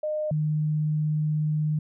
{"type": "tone pair in turn", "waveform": "sine", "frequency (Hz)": [611, 152.75], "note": ["D#5", "D#3"], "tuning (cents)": [-32, -32], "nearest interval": "2 octaves", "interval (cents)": 2400, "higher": "first", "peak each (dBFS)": [-25, -22], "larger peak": "second", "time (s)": [[0.03, 0.31], [0.31, 1.79]], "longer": "second", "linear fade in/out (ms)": 5, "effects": []}